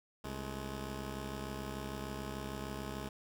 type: tone pair together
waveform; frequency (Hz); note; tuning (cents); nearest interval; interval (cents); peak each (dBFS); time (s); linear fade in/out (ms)
10% pulse; 66.71 / 211.8; C2 / G#3; +34 / +34; octave + minor sixth; 2000; -33 / -36; 0.24-3.09; 5
effects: none